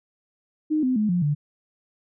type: tone with pitch steps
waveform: sine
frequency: 307.8 / 255.9 / 212.7 / 176.78 / 146.95 Hz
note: D#4 / C4 / G#3 / F3 / D3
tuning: -19 / -38 / +42 / +21 / +1 cents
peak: -19 dBFS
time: 0.7-1.35 s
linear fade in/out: 20 ms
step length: 130 ms
effects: none